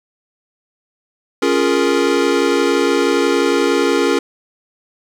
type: chord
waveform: square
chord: Bb minor seventh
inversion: first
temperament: equal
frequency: 277.2 / 349.2 / 415.3 / 466.2 Hz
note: Db4 / F4 / Ab4 / Bb4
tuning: 0 / 0 / 0 / 0 cents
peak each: -19 dBFS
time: 1.42-4.19 s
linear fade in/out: 5 ms
effects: low-pass 7000 Hz 12 dB/octave + 7-bit